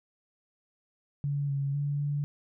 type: tone with pitch steps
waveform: sine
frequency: 142.7 / 139.3 / 143.7 / 144.7 Hz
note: D3 / C#3 / D3 / D3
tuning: -49 / +9 / -37 / -25 cents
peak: -27 dBFS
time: 1.24-2.24 s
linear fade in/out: 0 ms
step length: 250 ms
effects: none